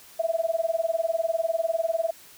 sine tone with tremolo, 659.3 Hz, E5, in tune, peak -19 dBFS, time 0.19-2.11 s, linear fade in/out 10 ms, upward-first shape sine, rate 20 Hz, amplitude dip 95%, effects white hiss -50 dBFS RMS until 2.37 s

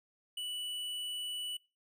triangle tone with tanh clipping, 2960 Hz, F#7, in tune, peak -38 dBFS, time 0.37-1.57 s, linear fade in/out 5 ms, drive 15 dB, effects noise-tail reverb RT60 0.3 s tail -22 dB re dry

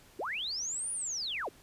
sine linear two-way sweep, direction up then down, 280 to 9750 to 280 Hz, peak -33 dBFS, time 0.19-1.49 s, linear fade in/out 5 ms, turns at 0.92 s, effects pink hiss -59 dBFS RMS until 1.62 s + resampled to 32000 Hz

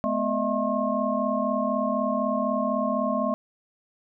sine tone cluster, 214 / 249.9 / 612 / 656 / 1075 Hz, A3 / B3 / D#5 / E5 / C6, -48 / +21 / -29 / -9 / +47 cents, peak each -29 dBFS, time 0.04-3.34 s, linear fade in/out 0 ms, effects none

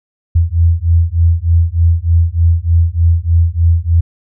sine beating tone pair, 82.41 / 85.71 Hz, E2 / F2, 0 / -32 cents, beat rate 3.3 Hz, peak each -11 dBFS, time 0.35-4.01 s, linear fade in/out 10 ms, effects none

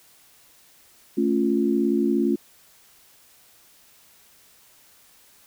sine chord, A augmented, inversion none, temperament equal, 220 / 277.2 / 349.2 Hz, A3 / C#4 / E#4, 0 / 0 / 0 cents, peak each -23 dBFS, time 1.17-2.36 s, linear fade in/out 10 ms, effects white hiss -55 dBFS RMS until 5.46 s

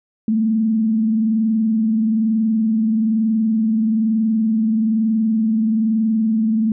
sine tone with frequency modulation, 220.7 Hz, A3, 5 cents sharp, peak -14 dBFS, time 0.28-6.72 s, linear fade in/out 2 ms, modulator 21.1 Hz, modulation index 0.37, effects none

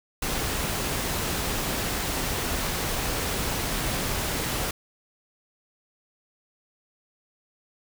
pink noise, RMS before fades -28 dBFS, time 0.22-4.71 s, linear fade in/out 5 ms, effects none

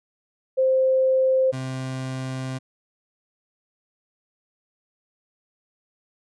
sine / 30% pulse tone pair in turn, 523.3 / 130.82 Hz, C5 / C3, 0 / 0 cents, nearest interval 2 octaves, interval 2400 cents, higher first, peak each -16 / -25 dBFS, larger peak first, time 0.57-1.52 / 1.52-2.59 s, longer second, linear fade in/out 20 ms, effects resampled to 22050 Hz

